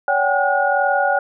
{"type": "tone cluster", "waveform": "sine", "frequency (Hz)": [567, 762, 804, 1442], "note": ["C#5", "G5", "G5", "F#6"], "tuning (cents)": [39, -49, 44, -45], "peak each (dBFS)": -20, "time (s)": [0.08, 1.19], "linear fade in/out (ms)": 2, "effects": []}